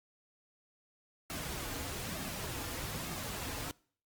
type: noise with flanger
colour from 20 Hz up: pink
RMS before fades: -40 dBFS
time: 1.3-3.71 s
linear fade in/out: 0 ms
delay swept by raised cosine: 2 to 5.4 ms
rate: 1.1 Hz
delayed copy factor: -0.55
effects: noise-tail reverb RT60 0.5 s tail -24 dB re dry + Opus 48 kbps